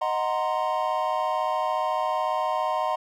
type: chord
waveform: triangle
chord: C half-diminished seventh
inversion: first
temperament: equal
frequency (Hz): 622.3 / 740 / 932.3 / 1046.5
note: Eb5 / Gb5 / Bb5 / C6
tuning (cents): 0 / 0 / 0 / 0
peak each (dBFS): -27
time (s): 0.01-2.96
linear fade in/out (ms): 10
effects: none